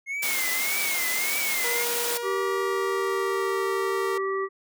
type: tone with vibrato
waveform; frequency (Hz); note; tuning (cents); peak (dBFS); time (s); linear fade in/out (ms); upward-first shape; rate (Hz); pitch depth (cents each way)
triangle; 2147; C7; +44; -26; 0.06-1.86; 50; triangle; 1.7; 130
type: high-pass noise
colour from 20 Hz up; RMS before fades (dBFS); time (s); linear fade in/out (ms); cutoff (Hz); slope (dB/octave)
white; -28; 0.22-2.18; 10; 270; 12
type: tone with pitch glide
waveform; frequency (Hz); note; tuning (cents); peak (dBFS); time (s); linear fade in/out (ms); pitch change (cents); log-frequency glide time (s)
sawtooth; 475.4 to 459.5; A#4 to A#4; +34 to -25; -26; 1.64-4.18; 5; -59; 2.25-3.68
type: harmonic tone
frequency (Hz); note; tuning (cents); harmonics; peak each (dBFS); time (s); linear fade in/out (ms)
387.5; G4; -20; 1 / 3 / 5; -26 / -30 / -35; 2.22-4.49; 50
effects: none